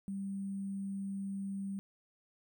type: tone with sample-and-hold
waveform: sine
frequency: 196 Hz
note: G3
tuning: in tune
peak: -36 dBFS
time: 0.08-1.79 s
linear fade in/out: 0 ms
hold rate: 8820 Hz
effects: none